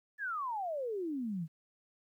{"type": "exponential sweep", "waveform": "sine", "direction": "down", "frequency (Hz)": [1760, 151.6], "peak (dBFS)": -34, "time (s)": [0.18, 1.48], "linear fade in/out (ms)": 50, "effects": ["12-bit"]}